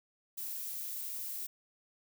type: noise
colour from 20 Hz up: violet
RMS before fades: -40 dBFS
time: 0.37-1.47 s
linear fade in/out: 10 ms
effects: none